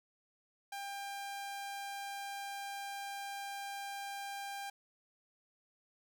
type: tone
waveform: sawtooth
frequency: 797 Hz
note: G5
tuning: 28 cents sharp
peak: -37 dBFS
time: 0.72-4.7 s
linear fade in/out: 5 ms
effects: none